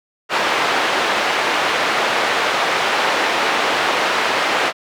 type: band-pass noise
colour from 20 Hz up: pink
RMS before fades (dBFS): -18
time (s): 0.29-4.73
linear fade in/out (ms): 50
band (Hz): 570 to 3000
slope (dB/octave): 12
effects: none